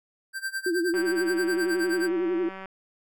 square tone with tremolo, 1568 Hz, G6, in tune, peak -27 dBFS, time 0.33-2.1 s, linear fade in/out 50 ms, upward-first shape sine, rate 9.5 Hz, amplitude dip 90%
sine tone with vibrato, 348.1 Hz, F4, 6 cents flat, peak -23 dBFS, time 0.66-2.49 s, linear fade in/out 5 ms, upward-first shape sine, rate 11 Hz, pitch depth 100 cents each way
click train, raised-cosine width 0.5 ms, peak -25 dBFS, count 329, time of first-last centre 0.94-2.657 s, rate 191 Hz
effects none

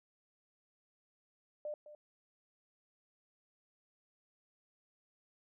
sine tone with echo, 598 Hz, D5, 31 cents sharp, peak -38 dBFS, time 1.65-1.74 s, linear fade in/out 2 ms, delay 210 ms, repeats 1, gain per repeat -13 dB, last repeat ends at 1.95 s, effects none

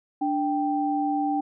sine tone pair together, 293.7 / 784 Hz, D4 / G5, 0 / 0 cents, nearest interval octave + perfect fourth, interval 1700 cents, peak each -25 dBFS, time 0.21-1.41 s, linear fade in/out 10 ms, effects none

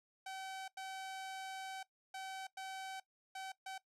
sawtooth tone bursts at uneven times, 765 Hz, G5, 42 cents flat, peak -40 dBFS, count 6, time 0.26-0.68 / 0.77-1.83 / 2.14-2.47 / 2.57-3 / 3.35-3.52 / 3.66-3.78 s, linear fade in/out 5 ms, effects noise-tail reverb RT60 0.1 s tail -18 dB re dry + low-pass 10000 Hz 12 dB/octave

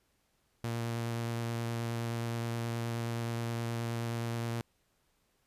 sawtooth tone with vibrato, 116.54 Hz, A#2, in tune, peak -29 dBFS, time 0.64-4.61 s, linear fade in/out 0 ms, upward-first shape triangle, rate 9.5 Hz, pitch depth 15 cents each way, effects pink hiss -74 dBFS RMS until 5.46 s + resampled to 32000 Hz

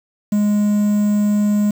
triangle tone with quantisation, 207.7 Hz, G#3, in tune, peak -11 dBFS, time 0.32-1.71 s, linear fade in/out 5 ms, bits 6, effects none

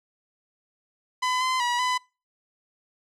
sawtooth tone with pitch steps, 1008 / 1028 / 967 / 1003 Hz, B5 / C6 / B5 / B5, +35 / -31 / -37 / +26 cents, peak -19 dBFS, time 1.22-1.98 s, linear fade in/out 10 ms, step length 190 ms, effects noise-tail reverb RT60 0.3 s tail -25 dB re dry + low-pass 7000 Hz 12 dB/octave

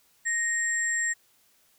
sine tone pair together, 1864.7 / 7459 Hz, A#6 / A#8, 0 / 0 cents, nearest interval 2 octaves, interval 2400 cents, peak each -26 / -29 dBFS, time 0.25-1.14 s, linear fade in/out 20 ms, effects white hiss -64 dBFS RMS until 1.78 s

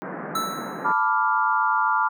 pink band-pass noise, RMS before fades -33 dBFS, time 0.02-0.92 s, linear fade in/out 0 ms, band 160 to 1800 Hz, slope 48 dB/octave
square tone with exponential decay, 1318.5 Hz, E6, in tune, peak -22 dBFS, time 0.35-1.09 s, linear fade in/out 5 ms, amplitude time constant 160 ms
sine chord, B half-diminished seventh, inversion third, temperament equal, 880 / 987.8 / 1174.7 / 1396.9 Hz, A5 / B5 / D6 / F6, 0 / 0 / 0 / 0 cents, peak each -24 dBFS, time 0.84-2.09 s, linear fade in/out 20 ms
effects none

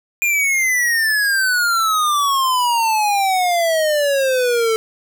square exponential sweep, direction down, 2430 to 440 Hz, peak -15 dBFS, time 0.22-4.76 s, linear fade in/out 0 ms, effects 8-bit

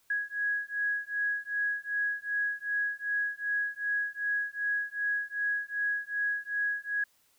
sine beating tone pair, 1661.2 / 1663.8 Hz, G#6 / G#6, 0 / +3 cents, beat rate 2.6 Hz, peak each -32 / -32 dBFS, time 0.1-7.04 s, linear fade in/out 5 ms, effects white hiss -68 dBFS RMS until 7.38 s

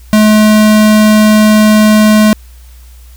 square tone, 214 Hz, A3, 48 cents flat, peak -4 dBFS, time 0.13-2.33 s, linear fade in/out 0 ms, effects added 60 Hz sine -32 dBFS peak until 3.16 s + white hiss -45 dBFS RMS until 3.16 s

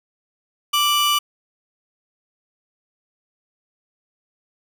40% pulse tone pair together, 1174.7 / 2960 Hz, D6 / F#7, 0 / 0 cents, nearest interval octave + major third, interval 1600 cents, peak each -18 dBFS, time 0.73-1.19 s, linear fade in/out 10 ms, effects none

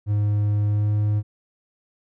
triangle tone with pitch glide, 103.83 to 104.85 Hz, G#2 to G#2, 0 to +17 cents, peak -16 dBFS, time 0.06-1.23 s, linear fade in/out 50 ms, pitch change +17 cents, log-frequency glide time 0.67-0.91 s, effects none

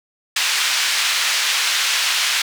white band-pass noise, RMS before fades -19 dBFS, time 0.36-2.42 s, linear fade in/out 5 ms, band 1500 to 4500 Hz, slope 12 dB/octave, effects none

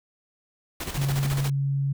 pink noise with tremolo, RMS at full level -31 dBFS, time 0.8-1.5 s, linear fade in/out 5 ms, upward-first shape square, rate 14 Hz, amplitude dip 55%
sine tone, 138.59 Hz, C#3, in tune, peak -22 dBFS, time 0.97-1.93 s, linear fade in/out 10 ms
effects none

